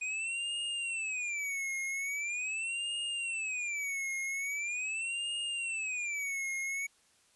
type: tone with vibrato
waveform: square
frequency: 2471 Hz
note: D#7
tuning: 13 cents flat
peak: -34 dBFS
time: 0.01-6.87 s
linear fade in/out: 10 ms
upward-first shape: sine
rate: 0.42 Hz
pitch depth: 240 cents each way
effects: white hiss -67 dBFS RMS until 7.35 s + resampled to 24000 Hz